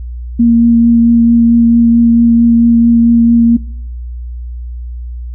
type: tone with vibrato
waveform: sine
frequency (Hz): 233.1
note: A#3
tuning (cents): 0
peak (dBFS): -4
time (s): 0.39-3.57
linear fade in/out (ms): 10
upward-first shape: triangle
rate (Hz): 4.5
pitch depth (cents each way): 14
effects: noise-tail reverb RT60 0.7 s tail -22 dB re dry + added 60 Hz sine -20 dBFS peak until 5.34 s